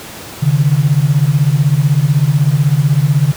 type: beating tone pair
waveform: sine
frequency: 135.5 / 151.5 Hz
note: C#3 / D#3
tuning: -39 / -46 cents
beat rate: 16 Hz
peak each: -11 dBFS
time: 0.42-3.32 s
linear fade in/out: 10 ms
effects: pink hiss -30 dBFS RMS until 3.36 s + high-pass 80 Hz 12 dB/octave